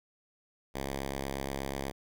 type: tone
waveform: 5% pulse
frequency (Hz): 68.3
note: C#2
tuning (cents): -25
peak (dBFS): -23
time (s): 0.74-1.92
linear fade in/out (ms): 20
effects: none